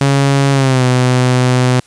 sawtooth tone with pitch glide, 138.59 to 126.36 Hz, C#3 to B2, 0 to +40 cents, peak -5 dBFS, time 0.01-1.8 s, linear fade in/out 2 ms, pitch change -160 cents, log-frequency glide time 0.52-0.84 s, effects white hiss -47 dBFS RMS until 1.86 s + resampled to 22050 Hz

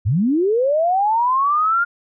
sine linear sweep, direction up, 84.3 to 1422 Hz, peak -14 dBFS, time 0.05-1.85 s, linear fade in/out 20 ms, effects none

